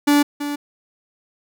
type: tone with echo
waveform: 45% pulse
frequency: 290 Hz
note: D4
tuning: 22 cents flat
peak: -12 dBFS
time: 0.07-0.23 s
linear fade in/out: 10 ms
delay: 330 ms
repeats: 1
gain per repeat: -11 dB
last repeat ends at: 0.56 s
effects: none